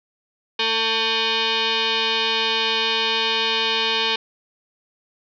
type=tone with frequency modulation; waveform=sine; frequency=225.7 Hz; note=A3; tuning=44 cents sharp; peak=-18 dBFS; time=0.59-4.16 s; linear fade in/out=5 ms; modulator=674 Hz; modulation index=5.8; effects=none